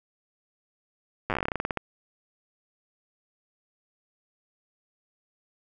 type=slowing click train; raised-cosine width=0.5 ms; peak=-12 dBFS; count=18; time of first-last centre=1.3-1.773 s; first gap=8 ms; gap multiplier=1.14; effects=none